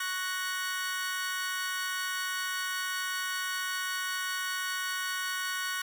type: chord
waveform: sawtooth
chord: F# major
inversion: second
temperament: equal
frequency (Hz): 1108.7 / 1480 / 1864.7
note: C#6 / F#6 / A#6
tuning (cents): 0 / 0 / 0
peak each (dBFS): -34 / -30 / -34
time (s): 0-5.82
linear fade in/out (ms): 5
effects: none